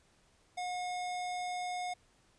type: tone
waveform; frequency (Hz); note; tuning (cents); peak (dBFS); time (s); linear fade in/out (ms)
square; 722; F#5; -43; -36; 0.57-1.94; 10
effects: pink hiss -68 dBFS RMS until 2.38 s + resampled to 22050 Hz